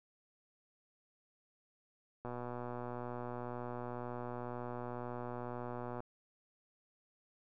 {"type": "click train", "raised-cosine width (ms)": 1, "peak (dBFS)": -29, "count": 459, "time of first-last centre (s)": [2.25, 6.004], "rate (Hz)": 122, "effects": []}